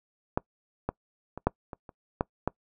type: clicks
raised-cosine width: 1 ms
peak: -11 / -14 / -23 / -8 / -24 / -30 / -11 / -12 dBFS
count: 8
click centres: 0.375 / 0.89 / 1.376 / 1.47 / 1.732 / 1.892 / 2.209 / 2.476 s
effects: noise-tail reverb RT60 0.1 s tail -24 dB re dry